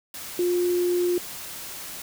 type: tone in noise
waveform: sine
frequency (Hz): 354.3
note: F4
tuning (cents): +25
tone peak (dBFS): -20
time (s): 0.39-1.18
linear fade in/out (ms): 2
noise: white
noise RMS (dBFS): -37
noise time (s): 0.14-2.02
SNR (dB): +14
effects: none